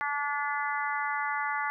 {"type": "harmonic tone", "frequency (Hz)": 288.8, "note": "D4", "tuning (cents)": -29, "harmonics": [3, 4, 5, 6, 7], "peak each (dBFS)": [-33, -34, -35, -36, -36], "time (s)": [0.01, 1.7], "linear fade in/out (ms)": 0, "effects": []}